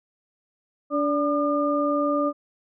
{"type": "tone cluster", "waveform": "sine", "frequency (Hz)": [289.7, 582, 1207], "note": ["D4", "D5", "D6"], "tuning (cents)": [-24, -16, 47], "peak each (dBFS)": [-24, -24, -26], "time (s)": [0.9, 2.33], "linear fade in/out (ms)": 50, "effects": []}